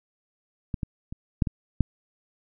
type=clicks; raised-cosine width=5 ms; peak=-16 / -16 / -23 / -7 / -16 / -7 dBFS; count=6; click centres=0.742 / 0.832 / 1.125 / 1.422 / 1.472 / 1.807 s; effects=none